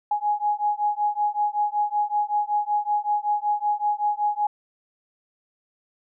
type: beating tone pair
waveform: sine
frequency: 830.6 / 835.9 Hz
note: G#5 / G#5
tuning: 0 / +11 cents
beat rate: 5.3 Hz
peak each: -24 dBFS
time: 0.11-4.47 s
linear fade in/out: 5 ms
effects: none